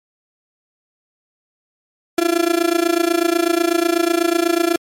35% pulse tone with amplitude modulation, 339.9 Hz, F4, 47 cents flat, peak -9 dBFS, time 2.18-4.76 s, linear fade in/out 2 ms, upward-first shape sine, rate 28.1 Hz, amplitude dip 90%, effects MP3 64 kbps

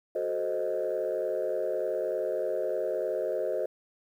sine chord, F# diminished seventh, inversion none, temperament equal, 370 / 440 / 523.3 / 622.3 Hz, F#4 / A4 / C5 / Eb5, 0 / 0 / 0 / 0 cents, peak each -34 / -33 / -31 / -31 dBFS, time 0.15-3.66 s, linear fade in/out 5 ms, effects tanh soft clip ceiling -21 dBFS + 10-bit

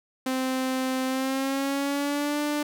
sawtooth tone with pitch glide, 260 to 295.2 Hz, C4 to D4, -11 to +9 cents, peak -21 dBFS, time 0.26-2.63 s, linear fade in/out 5 ms, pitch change +220 cents, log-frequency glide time 1.06-2.4 s, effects none

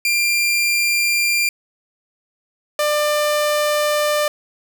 sawtooth tone pair in turn, 2384 / 596 Hz, D7 / D5, +25 / +25 cents, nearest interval 2 octaves, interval 2400 cents, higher first, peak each -12 dBFS, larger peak neither, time 0.05-1.49 / 2.79-4.28 s, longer second, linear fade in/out 2 ms, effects none

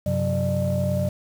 sine tone cluster, 94.6 / 131.9 / 183.3 / 599 Hz, F#2 / C3 / F#3 / D5, +39 / +14 / -16 / +34 cents, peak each -25 dBFS, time 0.06-1.09 s, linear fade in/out 5 ms, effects tanh soft clip ceiling -14 dBFS + 7-bit

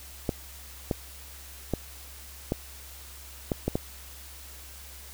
clicks, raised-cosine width 2 ms, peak -12 dBFS, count 7, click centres 0.292 / 0.912 / 1.737 / 2.521 / 3.518 / 3.68 / 3.755 s, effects added 67 Hz sine -47 dBFS peak until 5.13 s + white hiss -47 dBFS RMS until 5.13 s

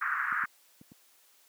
white band-pass noise, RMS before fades -31 dBFS, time 0.01-0.46 s, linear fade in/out 10 ms, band 1200 to 1700 Hz, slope 48 dB/octave
clicks, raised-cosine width 5 ms, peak -24 dBFS, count 4, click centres 0.325 / 0.438 / 0.814 / 0.919 s
effects white hiss -63 dBFS RMS until 1.48 s + high-pass 400 Hz 12 dB/octave

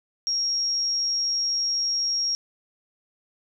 sine tone, 5588 Hz, F8, in tune, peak -22 dBFS, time 0.27-2.35 s, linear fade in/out 0 ms, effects none

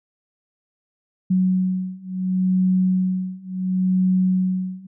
sine beating tone pair, 185 / 185.71 Hz, F#3 / F#3, 0 / +7 cents, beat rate 0.71 Hz, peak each -21 / -20 dBFS, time 1.3-4.87 s, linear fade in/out 10 ms, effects none

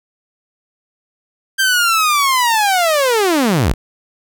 sawtooth linear sweep, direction down, 1588 to 32 Hz, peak -8 dBFS, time 1.58-3.74 s, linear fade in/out 20 ms, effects none

